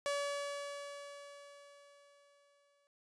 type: tone with exponential decay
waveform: sawtooth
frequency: 570 Hz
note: C#5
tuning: 48 cents sharp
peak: -29 dBFS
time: 0.06-2.87 s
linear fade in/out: 0 ms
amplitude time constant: 610 ms
effects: resampled to 22050 Hz